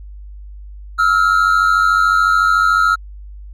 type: tone pair together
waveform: triangle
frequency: 1306.2 / 1400 Hz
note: E6 / F6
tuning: -16 / +4 cents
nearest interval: minor second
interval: 120 cents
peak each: -11 dBFS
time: 0.98-2.96 s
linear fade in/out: 20 ms
effects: tanh soft clip ceiling -2 dBFS + added 50 Hz sine -31 dBFS peak until 3.53 s